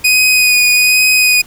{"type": "tone with vibrato", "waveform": "sawtooth", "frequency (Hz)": 2489, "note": "D#7", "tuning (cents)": 0, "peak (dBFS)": -4, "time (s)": [0.04, 1.42], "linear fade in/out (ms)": 10, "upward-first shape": "sine", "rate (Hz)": 1.2, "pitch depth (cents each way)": 16, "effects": ["pink hiss -39 dBFS RMS until 1.46 s"]}